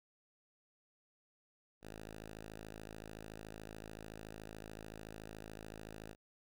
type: tone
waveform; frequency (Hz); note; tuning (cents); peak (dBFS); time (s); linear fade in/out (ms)
5% pulse; 53.7; A1; -41; -37; 1.81-6.16; 50
effects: none